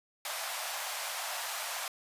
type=high-pass noise; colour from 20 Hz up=pink; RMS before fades=-37 dBFS; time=0.25-1.88 s; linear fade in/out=2 ms; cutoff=620 Hz; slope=48 dB/octave; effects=resampled to 32000 Hz